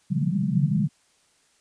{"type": "band-pass noise", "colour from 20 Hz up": "white", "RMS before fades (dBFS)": -23, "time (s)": [0.1, 0.89], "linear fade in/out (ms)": 20, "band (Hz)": [130, 210], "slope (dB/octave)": 96, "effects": ["white hiss -63 dBFS RMS until 1.6 s", "resampled to 22050 Hz"]}